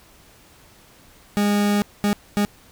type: tone bursts at uneven times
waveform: 40% pulse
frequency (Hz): 205.2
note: G#3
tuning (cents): -21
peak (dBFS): -16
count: 3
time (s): 1.37-1.82 / 2.04-2.13 / 2.37-2.45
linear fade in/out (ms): 0
effects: pink hiss -51 dBFS RMS until 2.71 s